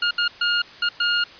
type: tone bursts at uneven times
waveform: 20% pulse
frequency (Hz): 1421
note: F6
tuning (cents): +30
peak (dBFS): -13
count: 5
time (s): 0.02-0.11 / 0.18-0.28 / 0.41-0.62 / 0.82-0.89 / 1-1.24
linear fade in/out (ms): 5
effects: white hiss -43 dBFS RMS until 1.39 s + resampled to 11025 Hz